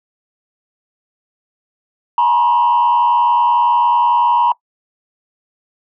sine tone with frequency modulation, 959 Hz, A#5, 49 cents sharp, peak -8 dBFS, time 2.18-4.52 s, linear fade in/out 2 ms, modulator 90.9 Hz, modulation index 0.7, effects noise-tail reverb RT60 0.1 s tail -22 dB re dry + tanh soft clip ceiling -7 dBFS

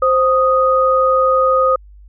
sine tone pair together, 523.3 / 1244.6 Hz, C5 / D#6, 0 / 0 cents, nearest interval octave + minor third, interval 1500 cents, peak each -13 / -13 dBFS, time 0.02-1.76 s, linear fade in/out 5 ms, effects added 50 Hz sine -38 dBFS peak until 2.08 s

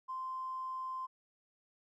triangle tone with tanh clipping, 1040 Hz, C6, 11 cents flat, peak -37 dBFS, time 0.08-1.07 s, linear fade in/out 20 ms, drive 2 dB, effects none

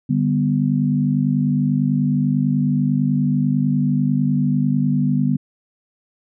sine chord, G major, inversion second, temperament equal, 146.83 / 196 / 246.9 Hz, D3 / G3 / B3, 0 / 0 / 0 cents, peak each -19 / -21 / -19 dBFS, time 0.09-5.37 s, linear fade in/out 10 ms, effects none

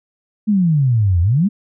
sine exponential two-way sweep, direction down then up, 220.1 to 82.41 to 220.1 Hz, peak -11 dBFS, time 0.47-1.49 s, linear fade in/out 20 ms, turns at 1.21 s, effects none

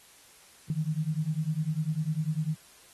sine beating tone pair, 151.1 / 161.1 Hz, D3 / E3, +50 / -39 cents, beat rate 10 Hz, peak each -30 dBFS, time 0.7-2.55 s, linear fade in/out 2 ms, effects white hiss -56 dBFS RMS until 2.93 s + AAC 32 kbps

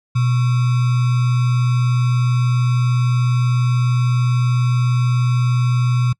sine tone with sample-and-hold, 123.47 Hz, B2, in tune, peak -13 dBFS, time 0.15-6.13 s, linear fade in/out 10 ms, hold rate 1225 Hz, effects noise-tail reverb RT60 0.1 s tail -26 dB re dry + low-pass 6000 Hz 12 dB/octave

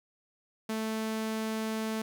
sawtooth tone, 220 Hz, A3, in tune, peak -27 dBFS, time 0.69-2.02 s, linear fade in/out 5 ms, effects 11-bit

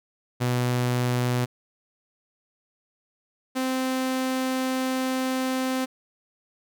sawtooth tone pair in turn, 123.47 / 259.7 Hz, B2 / C4, 0 / -13 cents, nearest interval octave + minor second, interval 1287 cents, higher second, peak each -18 / -20 dBFS, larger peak first, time 0.4-1.46 / 3.55-5.86 s, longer second, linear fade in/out 20 ms, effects none

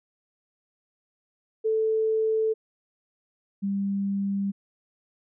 sine tone pair in turn, 440 / 198.16 Hz, A4 / G3, 0 / +19 cents, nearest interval octave + major second, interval 1381 cents, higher first, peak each -21 / -24 dBFS, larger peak first, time 1.64-2.54 / 3.62-4.52 s, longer neither, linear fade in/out 20 ms, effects none

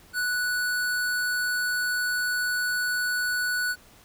square tone, 1478 Hz, F#6, 2 cents flat, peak -25 dBFS, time 0.13-3.76 s, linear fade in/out 50 ms, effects pink hiss -54 dBFS RMS until 4.04 s

